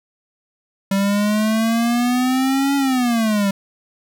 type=exponential two-way sweep; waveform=square; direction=up then down; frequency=194.2 to 280.9 to 194.2 Hz; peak=-16 dBFS; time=0.91-3.51 s; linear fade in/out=5 ms; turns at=2.76 s; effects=none